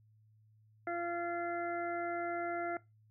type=harmonic tone; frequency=344.3 Hz; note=F4; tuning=25 cents flat; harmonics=1 / 2 / 4 / 5 / 6; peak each=-40 / -38 / -41 / -48 / -46 dBFS; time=0.87-2.77 s; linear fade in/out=2 ms; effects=noise-tail reverb RT60 0.2 s tail -19 dB re dry + added 108 Hz sine -63 dBFS peak until 3.1 s